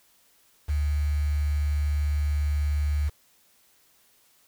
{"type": "tone with quantisation", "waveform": "sine", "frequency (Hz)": 73.42, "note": "D2", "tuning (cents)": 0, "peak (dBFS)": -22, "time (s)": [0.68, 3.1], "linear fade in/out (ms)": 20, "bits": 7, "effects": ["white hiss -62 dBFS RMS until 4.47 s"]}